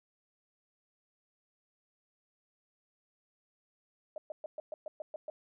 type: tone bursts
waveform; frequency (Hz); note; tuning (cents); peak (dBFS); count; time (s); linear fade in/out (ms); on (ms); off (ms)
sine; 614; D#5; -23; -37; 9; 4.16-5.3; 2; 20; 120
effects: none